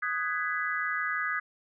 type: chord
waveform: sine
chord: G# minor seventh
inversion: second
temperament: just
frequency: 1245.9 / 1495.1 / 1661.2 / 1993.5 Hz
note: D#6 / F#6 / G#6 / B6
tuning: +2 / +18 / 0 / +16 cents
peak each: -33 / -35 / -32 / -35 dBFS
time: 0.02-1.4 s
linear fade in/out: 10 ms
effects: none